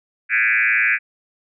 sine tone with frequency modulation, 2000 Hz, B6, 21 cents sharp, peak -14 dBFS, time 0.29-0.99 s, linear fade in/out 50 ms, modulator 112 Hz, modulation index 4.2, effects none

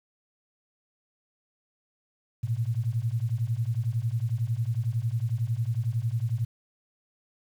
sine beating tone pair, 110 / 121 Hz, A2 / B2, 0 / -35 cents, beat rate 11 Hz, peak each -28 dBFS, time 2.43-6.45 s, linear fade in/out 10 ms, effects 9-bit

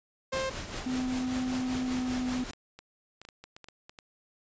sawtooth tone, 529 Hz, C5, 19 cents sharp, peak -26 dBFS, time 0.32-0.5 s, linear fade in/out 10 ms
pink noise with tremolo, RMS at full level -36 dBFS, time 0.33-2.51 s, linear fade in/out 0 ms, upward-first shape triangle, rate 5.1 Hz, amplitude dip 60%
triangle tone with pitch glide, 254.7 to 251.8 Hz, C4 to B3, -46 to +34 cents, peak -27 dBFS, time 0.86-2.44 s, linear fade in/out 5 ms, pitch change -20 cents, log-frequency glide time 1.83-2.13 s
clicks, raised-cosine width 0.2 ms, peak -29 dBFS, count 12, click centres 2.295 / 2.534 / 2.79 / 3.216 / 3.251 / 3.288 / 3.44 / 3.565 / 3.643 / 3.686 / 3.895 / 3.988 s
effects resampled to 16000 Hz

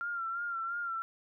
sine tone with vibrato, 1378 Hz, F6, 24 cents flat, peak -33 dBFS, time 0.01-1.02 s, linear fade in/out 0 ms, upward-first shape sine, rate 2.9 Hz, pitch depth 50 cents each way, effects none

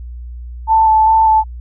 sine tone with vibrato, 880 Hz, A5, in tune, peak -7 dBFS, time 0.67-1.44 s, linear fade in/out 50 ms, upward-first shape square, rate 2.5 Hz, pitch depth 12 cents each way, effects added 60 Hz sine -26 dBFS peak until 1.6 s

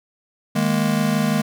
square chord, D# suspended fourth, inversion none, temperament just, 155.56 / 207.4 / 233.3 Hz, D#3 / G#3 / A#3, 0 / -2 / +2 cents, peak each -24 / -21 / -23 dBFS, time 0.55-1.42 s, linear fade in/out 10 ms, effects none

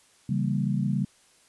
sine chord, C# diminished seventh, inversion none, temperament equal, 138.59 / 164.81 / 196 / 233.1 Hz, C#3 / E3 / G3 / Bb3, 0 / 0 / 0 / 0 cents, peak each -27 / -33 / -27 / -32 dBFS, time 0.29-1.05 s, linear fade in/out 5 ms, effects white hiss -60 dBFS RMS until 1.48 s + resampled to 24000 Hz

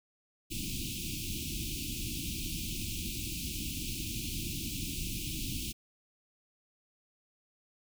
pink band-stop noise, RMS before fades -37 dBFS, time 0.5-5.73 s, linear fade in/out 20 ms, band 350 to 2400 Hz, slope 96 dB/octave, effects none

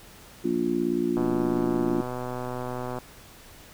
harmonic tone, 58.27 Hz, A#1, in tune, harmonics 3 / 4 / 5 / 6, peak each -34 / -29 / -28 / -26 dBFS, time 0.44-2.02 s, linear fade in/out 10 ms
click train, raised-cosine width 1 ms, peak -19 dBFS, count 228, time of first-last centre 1.17-2.986 s, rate 125 Hz
effects pink hiss -49 dBFS RMS until 3.73 s

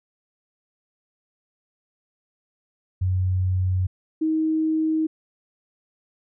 sine tone pair in turn, 92.5 / 315.9 Hz, F#2 / D#4, 0 / +26 cents, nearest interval octave + major sixth, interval 2126 cents, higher second, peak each -19 dBFS, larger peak neither, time 3.01-3.87 / 4.21-5.07 s, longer neither, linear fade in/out 10 ms, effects none

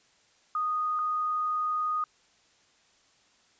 sine tone pair in turn, 1239 / 1239 Hz, D#6 / D#6, -8 / -8 cents, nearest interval unison, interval 0 cents, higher neither, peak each -26 dBFS, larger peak neither, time 0.55-0.99 / 0.99-2.04 s, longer second, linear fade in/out 2 ms, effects white hiss -64 dBFS RMS until 3.59 s + resampled to 16000 Hz

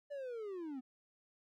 triangle linear sweep, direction down, 587.3 to 246.9 Hz, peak -39 dBFS, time 0.1-0.81 s, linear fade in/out 20 ms, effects none

